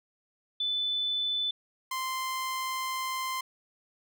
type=tone pair in turn; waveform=sine / sawtooth; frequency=3507 / 1042.6 Hz; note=A7 / C6; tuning=-6 / -6 cents; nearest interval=octave + major sixth; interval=2100 cents; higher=first; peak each=-27 dBFS; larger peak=neither; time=0.6-1.51 / 1.91-3.41 s; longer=second; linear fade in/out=5 ms; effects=none